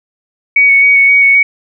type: tone with vibrato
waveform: sine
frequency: 2235 Hz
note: C#7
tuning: 14 cents sharp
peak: -4 dBFS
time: 0.56-1.43 s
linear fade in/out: 5 ms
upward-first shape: square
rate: 3.8 Hz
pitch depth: 12 cents each way
effects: none